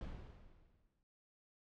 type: noise with exponential decay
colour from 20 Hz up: brown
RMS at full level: -43 dBFS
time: 0.01-1.03 s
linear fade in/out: 1 ms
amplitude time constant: 220 ms
effects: low-pass 4000 Hz 12 dB/octave